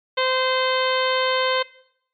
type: harmonic tone with a mistuned harmonic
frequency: 517 Hz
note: C5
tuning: 21 cents flat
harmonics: 1 / 2 / 3 / 4 / 5 / 6 / 7 / 8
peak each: -22 / -24 / -28 / -27 / -33 / -28 / -31 / -32 dBFS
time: 0.17-1.63 s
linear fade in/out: 10 ms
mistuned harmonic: 8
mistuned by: +67 cents
effects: noise-tail reverb RT60 0.7 s tail -20 dB re dry + MP3 48 kbps